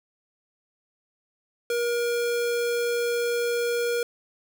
square tone, 475.5 Hz, A#4, 34 cents sharp, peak -24 dBFS, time 1.7-4.03 s, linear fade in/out 2 ms, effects none

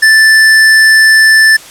square tone, 1760 Hz, A6, in tune, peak -3 dBFS, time 0.02-1.57 s, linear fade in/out 10 ms, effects white hiss -32 dBFS RMS until 1.7 s + low-pass 10000 Hz 12 dB/octave

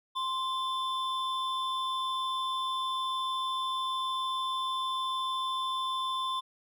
triangle tone pair together, 1046.5 / 3520 Hz, C6 / A7, 0 / 0 cents, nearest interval octave + major sixth, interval 2100 cents, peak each -29 / -34 dBFS, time 0.15-6.41 s, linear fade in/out 20 ms, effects none

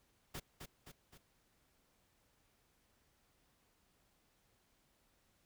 pink noise with echo, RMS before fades -45 dBFS, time 0.34-0.4 s, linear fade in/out 10 ms, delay 260 ms, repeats 3, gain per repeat -5 dB, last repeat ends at 1.18 s, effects pink hiss -75 dBFS RMS until 5.45 s

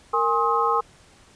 sine tone cluster, 462.3 / 823 / 1065 / 1267 Hz, A#4 / G#5 / C6 / D#6, -14 / -16 / +30 / +31 cents, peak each -25 / -25 / -23 / -23 dBFS, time 0.13-0.81 s, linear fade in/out 10 ms, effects pink hiss -53 dBFS RMS until 1.35 s + resampled to 22050 Hz

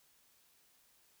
silence, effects white hiss -69 dBFS RMS until 1.2 s

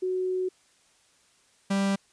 sine / 45% pulse tone pair in turn, 370 / 196.68 Hz, F#4 / G3, 0 / +6 cents, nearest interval major seventh, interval 1094 cents, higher first, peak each -25 / -23 dBFS, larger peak second, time 0.02-0.49 / 1.7-1.96 s, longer first, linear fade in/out 10 ms, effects white hiss -63 dBFS RMS until 2.12 s + resampled to 22050 Hz

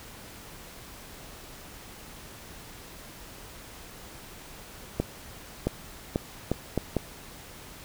accelerating click train, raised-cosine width 2 ms, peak -11 dBFS, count 6, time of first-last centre 5-6.967 s, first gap 670 ms, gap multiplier 0.73, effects pink hiss -46 dBFS RMS until 7.84 s

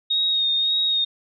sine tone with vibrato, 3729 Hz, A#7, in tune, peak -18 dBFS, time 0.1-1.05 s, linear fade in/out 10 ms, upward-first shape sine, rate 1.8 Hz, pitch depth 26 cents each way, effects none

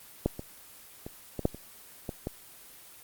clicks, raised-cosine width 2 ms, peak -11 / -23 / -25 / -19 / -10 / -28 / -20 / -18 dBFS, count 8, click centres 0.26 / 0.394 / 1.065 / 1.393 / 1.454 / 1.546 / 2.092 / 2.271 s, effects white hiss -51 dBFS RMS until 3.03 s + Opus 24 kbps

